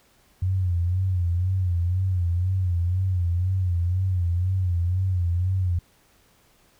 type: tone with vibrato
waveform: sine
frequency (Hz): 90.2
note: F#2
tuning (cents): -44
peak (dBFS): -20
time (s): 0.42-5.79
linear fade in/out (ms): 5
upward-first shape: sine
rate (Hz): 2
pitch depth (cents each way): 87
effects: pink hiss -60 dBFS RMS until 6.79 s